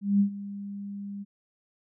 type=tone with ADSR envelope; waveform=sine; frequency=200.8 Hz; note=G3; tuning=42 cents sharp; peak=-17 dBFS; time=0.01-1.25 s; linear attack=190 ms; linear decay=96 ms; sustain=-17 dB; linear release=31 ms; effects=none